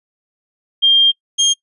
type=tone pair in turn; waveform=sine / 30% pulse; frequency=3200 / 3219 Hz; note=G7 / G7; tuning=+35 / +45 cents; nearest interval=unison; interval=10 cents; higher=second; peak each=-7 dBFS; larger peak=neither; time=0.82-1.12 / 1.38-1.54 s; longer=first; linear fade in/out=20 ms; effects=noise-tail reverb RT60 0.1 s tail -24 dB re dry + resampled to 24000 Hz